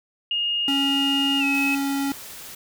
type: tone with pitch glide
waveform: sine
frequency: 2847 to 2566 Hz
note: F7 to E7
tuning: +33 to -47 cents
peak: -21 dBFS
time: 0.31-1.75 s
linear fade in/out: 2 ms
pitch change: -180 cents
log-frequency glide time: 1.39-1.44 s
type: tone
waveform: square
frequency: 277.2 Hz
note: C#4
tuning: in tune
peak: -23 dBFS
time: 0.68-2.12 s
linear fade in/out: 2 ms
type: noise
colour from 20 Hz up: white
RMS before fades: -39 dBFS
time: 1.54-2.55 s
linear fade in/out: 5 ms
effects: none